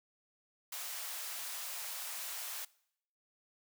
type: high-pass noise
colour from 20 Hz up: white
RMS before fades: -42 dBFS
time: 0.72-2.65 s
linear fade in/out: 5 ms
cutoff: 600 Hz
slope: 24 dB/octave
effects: noise-tail reverb RT60 0.7 s tail -22 dB re dry